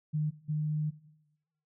sine tone pair in turn, 152.4 / 152.4 Hz, D#3 / D#3, -36 / -36 cents, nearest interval unison, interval 0 cents, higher neither, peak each -27 / -28 dBFS, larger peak first, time 0.13-0.31 / 0.48-0.91 s, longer second, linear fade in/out 20 ms, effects noise-tail reverb RT60 0.9 s tail -17 dB re dry

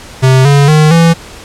square tone with pitch steps, 130.81 / 141.83 / 153.77 / 166.73 Hz, C3 / C#3 / D#3 / E3, 0 / +40 / -20 / +20 cents, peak -4 dBFS, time 0.22-1.14 s, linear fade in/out 20 ms, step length 230 ms, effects pink hiss -31 dBFS RMS until 1.44 s + low-pass 9000 Hz 12 dB/octave

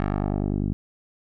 10% pulse tone with low-pass filter sweep, 50.1 Hz, G1, 38 cents sharp, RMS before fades -25 dBFS, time 0-0.73 s, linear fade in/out 0 ms, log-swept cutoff 1800 to 220 Hz, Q 1.1, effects none

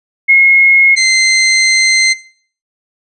sine / 20% pulse tone pair in turn, 2162 / 2076 Hz, C#7 / C7, -44 / -14 cents, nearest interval minor second, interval 70 cents, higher first, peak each -3 dBFS, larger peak neither, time 0.28-0.96 / 0.96-2.14 s, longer second, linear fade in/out 20 ms, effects noise-tail reverb RT60 0.5 s tail -19 dB re dry + resampled to 24000 Hz

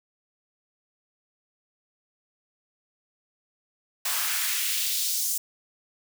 white noise with high-pass filter sweep, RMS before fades -27 dBFS, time 4.05-5.38 s, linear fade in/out 5 ms, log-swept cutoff 880 to 7000 Hz, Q 1.4, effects none

